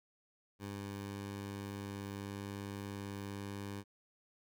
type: tone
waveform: 15% pulse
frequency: 100.1 Hz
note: G2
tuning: 37 cents sharp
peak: -35 dBFS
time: 0.59-3.84 s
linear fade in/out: 50 ms
effects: none